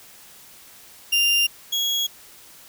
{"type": "tone pair in turn", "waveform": "35% pulse", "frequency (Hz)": [2794, 3323], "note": ["F7", "G#7"], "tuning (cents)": [0, 0], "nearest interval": "minor third", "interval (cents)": 300, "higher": "second", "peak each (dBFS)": [-15, -19], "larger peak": "first", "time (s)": [[1.12, 1.47], [1.72, 2.07]], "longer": "neither", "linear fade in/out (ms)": 10, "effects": ["white hiss -47 dBFS RMS until 2.68 s"]}